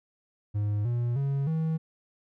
triangle tone with pitch steps, 103.83 / 119.96 / 138.6 / 160.13 Hz, G#2 / B2 / C#3 / E3, 0 / -50 / 0 / -50 cents, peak -23 dBFS, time 0.54-1.78 s, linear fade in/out 20 ms, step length 310 ms, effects none

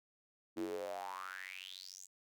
square tone with high-pass filter sweep, 46.78 Hz, F#1, 20 cents sharp, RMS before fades -45 dBFS, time 0.56-2.07 s, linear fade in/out 20 ms, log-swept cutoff 290 to 7400 Hz, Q 8.1, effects none

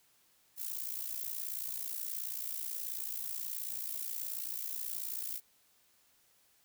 violet noise with amplitude modulation, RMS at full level -36 dBFS, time 0.56-5.41 s, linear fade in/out 50 ms, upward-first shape sine, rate 58.6 Hz, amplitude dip 75%, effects white hiss -69 dBFS RMS until 6.64 s

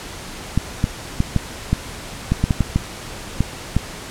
clicks, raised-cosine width 5 ms, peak -3 dBFS, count 12, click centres 0.576 / 0.841 / 1.204 / 1.363 / 1.73 / 2.32 / 2.44 / 2.508 / 2.607 / 2.76 / 3.406 / 3.766 s, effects pink hiss -33 dBFS RMS until 4.1 s + low-pass 10000 Hz 12 dB/octave

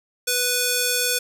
square tone with band-pass filter, 493.9 Hz, B4, in tune, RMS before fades -22 dBFS, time 0.27-1.19 s, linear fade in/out 10 ms, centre 9600 Hz, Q 0.58, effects 8-bit

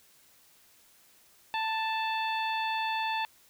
harmonic tone with a mistuned harmonic, 880 Hz, A5, in tune, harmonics 1 / 2 / 3 / 4 / 5, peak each -30 / -37 / -36 / -39 / -46 dBFS, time 1.54-3.25 s, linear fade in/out 0 ms, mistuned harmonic 1, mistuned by +16 cents, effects white hiss -61 dBFS RMS until 3.49 s

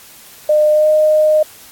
sine tone with pitch glide, 606 to 615.2 Hz, D#5 to D#5, -46 to -20 cents, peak -8 dBFS, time 0.49-1.43 s, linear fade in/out 5 ms, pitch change +26 cents, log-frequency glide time 0.71-0.89 s, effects white hiss -40 dBFS RMS until 1.71 s + AAC 64 kbps

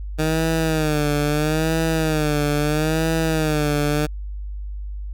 15% pulse tone with vibrato, 154.3 Hz, D#3, 14 cents flat, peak -12 dBFS, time 0.18-4.07 s, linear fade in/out 20 ms, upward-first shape sine, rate 0.76 Hz, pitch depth 90 cents each way, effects added 50 Hz sine -27 dBFS peak until 5.13 s

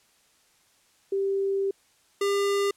sine / square tone pair in turn, 392 / 400.5 Hz, G4 / G4, 0 / +37 cents, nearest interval unison, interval 37 cents, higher second, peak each -23 / -23 dBFS, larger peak neither, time 1.12-1.71 / 2.21-2.71 s, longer first, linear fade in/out 5 ms, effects white hiss -63 dBFS RMS until 2.76 s + low-pass 10000 Hz 12 dB/octave

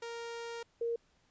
sawtooth / sine tone pair in turn, 466.2 / 466.2 Hz, A#4 / A#4, 0 / 0 cents, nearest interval unison, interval 0 cents, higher neither, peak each -36 / -31 dBFS, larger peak second, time 0.02-0.63 / 0.81-0.96 s, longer first, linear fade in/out 5 ms, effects pink hiss -71 dBFS RMS until 1.3 s + resampled to 16000 Hz

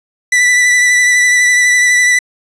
45% pulse tone with vibrato, 1975.5 Hz, B6, in tune, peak -7 dBFS, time 0.32-2.19 s, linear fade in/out 5 ms, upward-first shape triangle, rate 12 Hz, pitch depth 24 cents each way, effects resampled to 22050 Hz + 8-bit

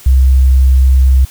sine tone, 65.41 Hz, C2, in tune, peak -4 dBFS, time 0.06-1.25 s, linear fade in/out 5 ms, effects white hiss -37 dBFS RMS until 1.3 s

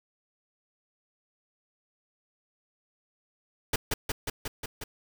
pink noise with echo, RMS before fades -26 dBFS, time 3.73-3.76 s, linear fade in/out 5 ms, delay 180 ms, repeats 6, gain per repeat -2 dB, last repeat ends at 4.84 s, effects none

